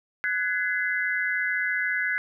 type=tone cluster; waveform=sine; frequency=1490 / 1676 / 2041 Hz; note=F#6 / G#6 / C7; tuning=+12 / +15 / -44 cents; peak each=-28 dBFS; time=0.24-2.18 s; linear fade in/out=0 ms; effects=none